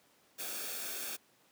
white noise with comb filter, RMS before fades -40 dBFS, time 0.38-1.17 s, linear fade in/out 20 ms, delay 1 ms, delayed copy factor -0.6, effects pink hiss -67 dBFS RMS until 1.51 s + high-pass 200 Hz 12 dB/octave

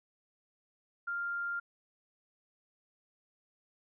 sine tone, 1396.9 Hz, F6, in tune, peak -33 dBFS, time 1.07-1.6 s, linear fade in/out 10 ms, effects none

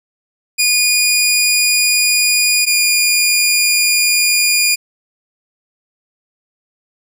15% pulse tone pair in turn, 2447 / 2427 Hz, D#7 / D#7, -29 / -44 cents, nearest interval unison, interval 15 cents, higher first, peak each -4 dBFS, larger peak neither, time 0.58-2.66 / 2.66-4.76 s, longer second, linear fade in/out 20 ms, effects none

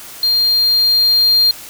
triangle tone with level ramp, 4200 Hz, C8, 6 cents sharp, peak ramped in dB -10 to -7 dBFS, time 0.23-1.51 s, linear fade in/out 2 ms, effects white hiss -34 dBFS RMS until 1.69 s

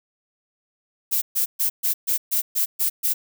violet noise bursts, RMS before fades -21 dBFS, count 9, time 1.11-3.14 s, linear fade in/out 20 ms, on 110 ms, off 130 ms, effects none

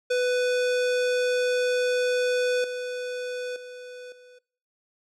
square tone with level steps, 497.1 Hz, B4, 11 cents sharp, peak -22 / -30 / -39 / -49 dBFS, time 0.1-4.39 s, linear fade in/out 10 ms, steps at 2.64 / 3.56 / 4.12 s, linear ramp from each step 2 ms, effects noise-tail reverb RT60 0.6 s tail -24 dB re dry + low-pass 7000 Hz 12 dB/octave

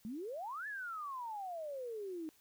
sine exponential two-way sweep, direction up then down, 205.2 to 1760 to 305.9 Hz, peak -40 dBFS, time 0.05-2.29 s, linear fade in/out 0 ms, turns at 0.67 s, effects white hiss -68 dBFS RMS until 2.4 s

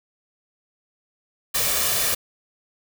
white noise with comb filter, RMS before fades -22 dBFS, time 1.54-2.15 s, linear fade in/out 10 ms, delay 1.7 ms, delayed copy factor +0.5, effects none

